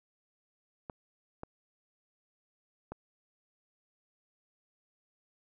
clicks, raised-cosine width 1 ms, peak -26 dBFS, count 3, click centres 0.898 / 1.434 / 2.92 s, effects none

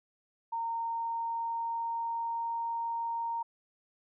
sine tone with pitch glide, 920 to 926.4 Hz, A#5 to A#5, -23 to -11 cents, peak -31 dBFS, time 0.52-3.43 s, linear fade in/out 10 ms, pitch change +12 cents, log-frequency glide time 0.63-2.59 s, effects none

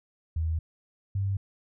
sine tone pair in turn, 80.4 / 98.14 Hz, E2 / G2, -43 / +2 cents, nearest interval minor third, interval 345 cents, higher second, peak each -25 dBFS, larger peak neither, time 0.36-0.59 / 1.15-1.37 s, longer first, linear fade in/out 5 ms, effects none

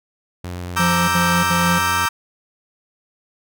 sawtooth tone, 89 Hz, F2, 33 cents sharp, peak -23 dBFS, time 0.44-2.06 s, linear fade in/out 5 ms
35% pulse chord, E half-diminished seventh, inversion second, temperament equal, 932.3 / 1174.7 / 1318.5 / 1568 Hz, Bb5 / D6 / E6 / G6, 0 / 0 / 0 / 0 cents, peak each -21 dBFS, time 0.76-2.09 s, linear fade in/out 10 ms
square tone bursts, 174 Hz, F3, 6 cents flat, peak -19 dBFS, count 3, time 0.79-1.79 s, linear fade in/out 10 ms, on 290 ms, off 65 ms
effects none

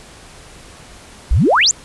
sine exponential sweep, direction up, 46.79 to 7600 Hz, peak -9 dBFS, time 1.31-1.71 s, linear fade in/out 0 ms, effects pink hiss -40 dBFS RMS until 1.84 s + resampled to 24000 Hz

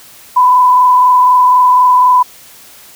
sine tone with frequency modulation, 1000 Hz, B5, 21 cents sharp, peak -4 dBFS, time 0.36-2.23 s, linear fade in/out 10 ms, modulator 24 Hz, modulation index 0.59, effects white hiss -38 dBFS RMS until 2.95 s

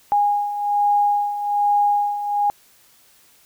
sine beating tone pair, 820 / 821.2 Hz, G#5 / G#5, -22 / -20 cents, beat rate 1.2 Hz, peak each -23 / -17 dBFS, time 0.12-2.5 s, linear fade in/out 0 ms, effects white hiss -54 dBFS RMS until 3.45 s

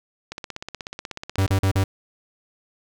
click train, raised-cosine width 0.2 ms, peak -15 dBFS, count 20, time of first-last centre 0.32-1.479 s, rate 16.4 Hz
45% pulse tone bursts, 96.6 Hz, G2, 25 cents flat, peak -17 dBFS, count 4, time 1.38-1.84 s, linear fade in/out 5 ms, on 85 ms, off 40 ms
effects none

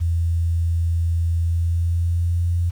sine tone with pitch glide, 84 to 86.46 Hz, E2 to F2, +33 to -17 cents, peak -17 dBFS, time 0-2.71 s, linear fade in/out 20 ms, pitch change +50 cents, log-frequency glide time 1.44-2.5 s, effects 8-bit

